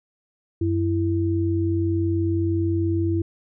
sine tone pair together, 93.7 / 332.3 Hz, F#2 / E4, +22 / +14 cents, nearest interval octave + minor seventh, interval 2192 cents, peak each -22 dBFS, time 0.61-3.22 s, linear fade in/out 5 ms, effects none

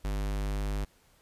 square tone, 50.2 Hz, G1, 42 cents sharp, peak -30 dBFS, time 0.04-0.85 s, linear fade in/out 10 ms, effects pink hiss -64 dBFS RMS until 1.21 s + resampled to 32000 Hz

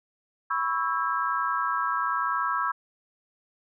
sine chord, C# minor seventh, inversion third, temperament equal with one note detuned, 987.8 / 1108.7 / 1318.5 / 1622.3 Hz, B5 / C#6 / E6 / G#6, 0 / 0 / 0 / -41 cents, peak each -31 / -29 / -28 / -32 dBFS, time 0.5-2.72 s, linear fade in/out 10 ms, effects none

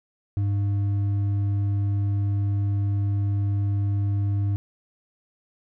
sine tone with hard clipping, 100.5 Hz, G2, 44 cents sharp, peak -22 dBFS, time 0.37-4.56 s, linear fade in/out 0 ms, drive 4 dB, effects none

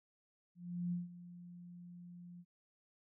sine tone with ADSR envelope, 175.5 Hz, F3, 9 cents sharp, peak -34 dBFS, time 0.55-2.45 s, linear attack 370 ms, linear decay 160 ms, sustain -16 dB, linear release 52 ms, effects none

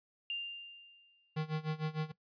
sine tone with exponential decay, 2794 Hz, F7, in tune, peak -33 dBFS, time 0.3-1.36 s, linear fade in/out 1 ms, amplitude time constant 230 ms
square tone with tremolo, 155.56 Hz, D#3, in tune, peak -32 dBFS, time 1.36-2.12 s, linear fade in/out 10 ms, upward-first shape sine, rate 6.6 Hz, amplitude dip 90%
effects noise-tail reverb RT60 0.1 s tail -18 dB re dry + resampled to 11025 Hz

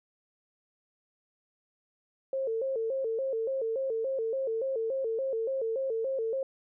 sine tone with vibrato, 490.3 Hz, B4, 13 cents flat, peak -28 dBFS, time 2.33-6.43 s, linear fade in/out 2 ms, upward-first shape square, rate 3.5 Hz, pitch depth 150 cents each way, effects none

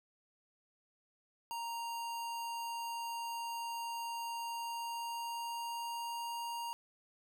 square tone with pitch glide, 932.3 to 937.7 Hz, A#5 to A#5, 0 to +10 cents, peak -39 dBFS, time 1.51-6.73 s, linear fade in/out 0 ms, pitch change +10 cents, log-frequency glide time 4.34-6.42 s, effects none

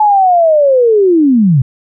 sine linear sweep, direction down, 863 to 120 Hz, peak -5 dBFS, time 0-1.62 s, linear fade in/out 5 ms, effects none

